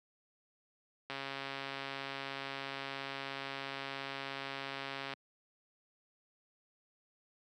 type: click train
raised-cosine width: 0.3 ms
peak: -24 dBFS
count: 554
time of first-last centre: 1.1-5.136 s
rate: 137 Hz
effects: high-pass 150 Hz 12 dB/octave